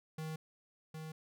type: tone with echo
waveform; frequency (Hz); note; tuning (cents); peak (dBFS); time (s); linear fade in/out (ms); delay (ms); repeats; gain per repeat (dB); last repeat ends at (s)
square; 157.6; D#3; +23; -40; 0.18-0.36; 5; 760; 1; -4; 1.12
effects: none